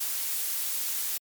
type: noise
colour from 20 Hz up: blue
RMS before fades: -30 dBFS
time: 0-1.18 s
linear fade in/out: 10 ms
effects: MP3 96 kbps